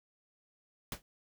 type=noise with exponential decay; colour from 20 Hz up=pink; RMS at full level=-34 dBFS; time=0.92-1.02 s; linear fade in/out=1 ms; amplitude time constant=21 ms; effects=none